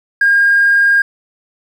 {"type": "tone with vibrato", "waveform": "triangle", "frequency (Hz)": 1616, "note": "G#6", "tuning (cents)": -48, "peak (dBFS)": -4, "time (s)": [0.21, 1.02], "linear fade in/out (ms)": 5, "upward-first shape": "sine", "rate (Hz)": 20, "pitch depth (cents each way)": 11, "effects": ["tanh soft clip ceiling -5 dBFS"]}